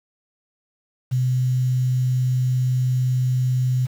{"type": "tone with quantisation", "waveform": "sine", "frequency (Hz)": 127.3, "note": "C3", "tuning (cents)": -47, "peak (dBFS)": -17, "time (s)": [1.11, 3.87], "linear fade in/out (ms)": 20, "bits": 7, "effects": []}